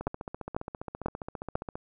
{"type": "two click trains", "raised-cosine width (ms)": 1, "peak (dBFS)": [-14, -22], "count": [4, 27], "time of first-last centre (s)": [[0.07, 1.555], [0.01, 1.755]], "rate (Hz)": [2.02, 14.9], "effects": []}